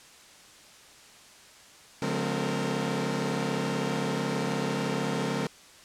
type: tone cluster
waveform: sawtooth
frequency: 142.6 / 178.7 / 212.1 / 259 / 459.4 Hz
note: C#3 / F3 / G#3 / C4 / A#4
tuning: +49 / +40 / +37 / -17 / -25 cents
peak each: -30 dBFS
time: 2.02-5.47 s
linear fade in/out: 2 ms
effects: white hiss -52 dBFS RMS until 5.84 s + low-pass 8000 Hz 12 dB/octave